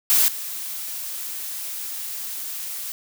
blue noise with level steps, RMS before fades -17 / -31 dBFS, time 0.1-2.92 s, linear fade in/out 0 ms, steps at 0.28 s, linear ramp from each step 2 ms, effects none

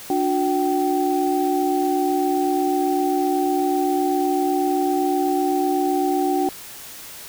sine tone cluster, 294.9 / 362.8 / 770 Hz, D4 / F#4 / G5, +7 / -34 / -31 cents, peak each -22 dBFS, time 0.1-6.49 s, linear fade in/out 2 ms, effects white hiss -38 dBFS RMS until 7.28 s

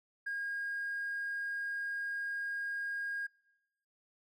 sine tone with hard clipping, 1627 Hz, G#6, 36 cents flat, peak -35 dBFS, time 0.26-3.27 s, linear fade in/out 10 ms, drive 1 dB, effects noise-tail reverb RT60 0.9 s tail -24 dB re dry

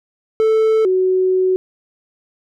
triangle / sine tone pair in turn, 440 / 372.5 Hz, A4 / F#4, 0 / +12 cents, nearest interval minor third, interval 288 cents, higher first, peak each -9 / -12 dBFS, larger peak first, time 0.4-0.85 / 0.85-1.56 s, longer second, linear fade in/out 0 ms, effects none

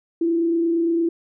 sine tone with frequency modulation, 334.9 Hz, E4, 27 cents sharp, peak -17 dBFS, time 0.21-1.09 s, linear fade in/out 5 ms, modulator 28.7 Hz, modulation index 0.29, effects none

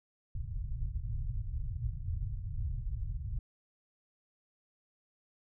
pink low-pass noise, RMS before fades -36 dBFS, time 0.35-3.39 s, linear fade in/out 2 ms, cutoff 130 Hz, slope 48 dB/octave, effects none

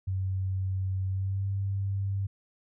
sine tone with pitch glide, 94.8 to 98.2 Hz, F#2 to G2, +43 to +4 cents, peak -27 dBFS, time 0.07-2.27 s, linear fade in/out 10 ms, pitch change +61 cents, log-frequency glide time 1.08-1.47 s, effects none

